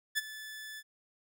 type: tone with ADSR envelope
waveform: sawtooth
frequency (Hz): 1738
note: A6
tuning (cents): -22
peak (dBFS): -23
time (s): 0.15-0.83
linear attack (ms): 29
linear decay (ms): 25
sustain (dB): -16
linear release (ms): 46
effects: none